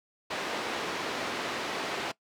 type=band-pass noise; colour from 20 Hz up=pink; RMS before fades=-34 dBFS; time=0.3-2.12 s; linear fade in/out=10 ms; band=320 to 3900 Hz; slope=12 dB/octave; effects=noise-tail reverb RT60 0.1 s tail -20 dB re dry